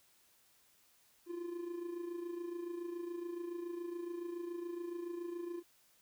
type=tone with amplitude modulation; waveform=triangle; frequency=346.1 Hz; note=F4; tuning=16 cents flat; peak=-35 dBFS; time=1.26-5.63 s; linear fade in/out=50 ms; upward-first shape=sine; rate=27.1 Hz; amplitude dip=60%; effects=white hiss -69 dBFS RMS until 6.01 s